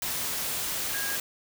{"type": "tone in noise", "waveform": "sine", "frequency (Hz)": 1635, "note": "G#6", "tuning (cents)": -28, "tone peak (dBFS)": -33, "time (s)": [0.94, 1.16], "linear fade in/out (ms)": 2, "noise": "white", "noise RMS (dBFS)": -31, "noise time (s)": [0.02, 1.2], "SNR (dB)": -5, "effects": []}